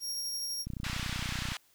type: tone with tremolo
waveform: sawtooth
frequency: 5588 Hz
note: F8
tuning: in tune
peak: -30 dBFS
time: 0-0.66 s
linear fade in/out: 50 ms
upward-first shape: triangle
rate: 12 Hz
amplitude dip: 25%
type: click train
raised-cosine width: 5 ms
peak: -25 dBFS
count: 27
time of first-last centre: 0.67-1.52 s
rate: 30.6 Hz
type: band-pass noise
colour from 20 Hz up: white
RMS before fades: -39 dBFS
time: 0.84-1.57 s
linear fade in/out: 2 ms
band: 1100 to 3600 Hz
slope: 12 dB/octave
effects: white hiss -66 dBFS RMS until 1.74 s